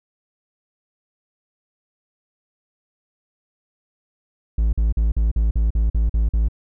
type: tone bursts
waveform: triangle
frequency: 55 Hz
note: A1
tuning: in tune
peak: -13 dBFS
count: 10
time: 4.58-6.485 s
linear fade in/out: 5 ms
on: 150 ms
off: 45 ms
effects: none